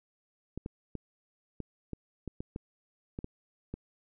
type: clicks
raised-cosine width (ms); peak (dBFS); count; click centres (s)
3; -24; 11; 0.576 / 0.661 / 0.953 / 1.603 / 1.933 / 2.277 / 2.405 / 2.561 / 3.189 / 3.244 / 3.74
effects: none